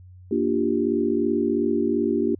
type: chord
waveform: sine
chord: G minor seventh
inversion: first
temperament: equal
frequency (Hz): 233.1 / 293.7 / 349.2 / 392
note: Bb3 / D4 / F4 / G4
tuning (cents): 0 / 0 / 0 / 0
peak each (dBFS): -25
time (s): 0.31-2.35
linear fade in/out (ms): 5
effects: added 91 Hz sine -43 dBFS peak until 2.39 s